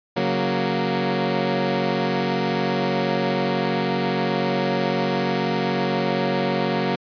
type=chord; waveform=15% pulse; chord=F# major; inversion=second; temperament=equal; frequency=138.59 / 185 / 233.1 Hz; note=C#3 / F#3 / A#3; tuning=0 / 0 / 0 cents; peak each=-21 / -17 / -18 dBFS; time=0.16-6.96 s; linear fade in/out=10 ms; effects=resampled to 11025 Hz